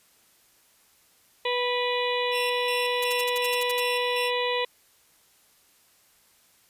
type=harmonic tone; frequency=491.5 Hz; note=B4; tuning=8 cents flat; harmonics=1 / 2 / 4 / 5 / 6 / 7 / 8; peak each=-27 / -30 / -33 / -34 / -35 / -35 / -36 dBFS; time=1.45-4.65 s; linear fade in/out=5 ms
type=tone with tremolo; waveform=sawtooth; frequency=2706 Hz; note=E7; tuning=45 cents sharp; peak=-28 dBFS; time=2.31-4.31 s; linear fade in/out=50 ms; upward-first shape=square; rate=2.7 Hz; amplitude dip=70%
type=noise bursts; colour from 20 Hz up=blue; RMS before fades=-30 dBFS; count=10; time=3.02-3.8 s; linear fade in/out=5 ms; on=24 ms; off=60 ms
effects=white hiss -61 dBFS RMS until 6.69 s + resampled to 32000 Hz